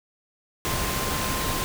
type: tone in noise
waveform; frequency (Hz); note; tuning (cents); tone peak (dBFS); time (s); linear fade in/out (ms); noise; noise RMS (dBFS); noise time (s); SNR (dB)
sine; 1046.5; C6; 0; -33; 0.65-1.64; 0; pink; -27; 0.65-1.64; -9
effects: none